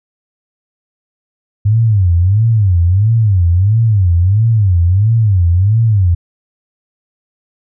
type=tone with vibrato; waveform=sine; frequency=99 Hz; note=G2; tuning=18 cents sharp; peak=-7 dBFS; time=1.65-6.15 s; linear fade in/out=10 ms; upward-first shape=sine; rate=1.5 Hz; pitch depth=260 cents each way; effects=none